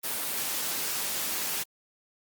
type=noise; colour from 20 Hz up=white; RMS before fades=-31 dBFS; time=0.03-1.64 s; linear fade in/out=20 ms; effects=high-pass 150 Hz 12 dB/octave + Opus 32 kbps